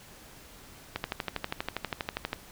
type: click train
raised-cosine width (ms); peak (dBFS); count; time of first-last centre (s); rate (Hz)
0.3; -14; 18; 0.96-2.331; 12.4
effects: pink hiss -51 dBFS RMS until 2.51 s